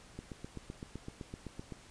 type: click train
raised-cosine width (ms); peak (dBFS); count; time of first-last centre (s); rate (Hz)
3; -29; 13; 0.19-1.723; 7.83
effects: pink hiss -57 dBFS RMS until 1.9 s + resampled to 22050 Hz